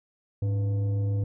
sine tone with frequency modulation, 103.83 Hz, G#2, in tune, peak -22 dBFS, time 0.42-1.24 s, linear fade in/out 5 ms, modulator 388 Hz, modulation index 0.28, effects tanh soft clip ceiling -20 dBFS

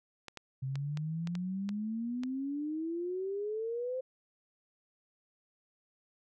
clicks, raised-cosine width 0.2 ms, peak -26 dBFS, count 8, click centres 0.283 / 0.373 / 0.756 / 0.973 / 1.273 / 1.353 / 1.691 / 2.235 s
sine exponential sweep, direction up, 130.3 to 523.3 Hz, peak -33 dBFS, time 0.62-4.01 s, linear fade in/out 10 ms
effects none

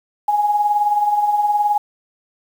sine tone with tremolo, 830.6 Hz, G#5, in tune, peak -11 dBFS, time 0.28-1.78 s, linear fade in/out 5 ms, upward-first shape triangle, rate 19 Hz, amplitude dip 60%, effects 7-bit

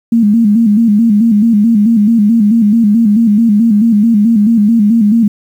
sine tone with vibrato, 218.5 Hz, A3, 12 cents flat, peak -5 dBFS, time 0.12-5.28 s, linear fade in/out 5 ms, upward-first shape square, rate 4.6 Hz, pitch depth 96 cents each way, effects 7-bit

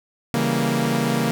sawtooth chord, C# diminished seventh, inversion none, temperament equal, 138.59 / 164.81 / 196 / 233.1 Hz, C#3 / E3 / G3 / Bb3, 0 / 0 / 0 / 0 cents, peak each -21 / -22 / -24 / -18 dBFS, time 0.34-1.31 s, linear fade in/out 0 ms, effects none

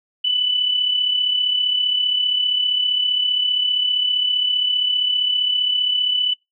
sine tone with amplitude modulation, 2985 Hz, F#7, 15 cents sharp, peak -14 dBFS, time 0.24-6.34 s, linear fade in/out 10 ms, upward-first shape sine, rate 35.2 Hz, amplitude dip 55%, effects noise-tail reverb RT60 0.2 s tail -25 dB re dry

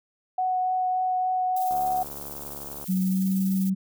sine tone with vibrato, 740 Hz, F#5, in tune, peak -22 dBFS, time 0.38-2.03 s, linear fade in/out 5 ms, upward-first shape triangle, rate 3.5 Hz, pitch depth 9 cents each way
violet noise with tremolo, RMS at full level -36 dBFS, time 1.56-3.7 s, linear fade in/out 5 ms, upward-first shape triangle, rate 20 Hz, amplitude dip 55%
click train, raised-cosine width 1 ms, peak -27 dBFS, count 82, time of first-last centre 1.71-2.841 s, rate 71.6 Hz
sine tone with pitch glide, 186.5 to 190.75 Hz, F#3 to G3, +14 to -47 cents, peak -21 dBFS, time 2.88-3.75 s, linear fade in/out 20 ms, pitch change +39 cents, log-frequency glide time 3.01-3.27 s
effects none

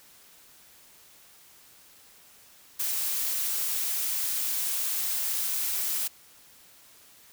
blue noise, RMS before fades -29 dBFS, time 2.79-6.08 s, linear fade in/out 10 ms, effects white hiss -55 dBFS RMS until 7.32 s

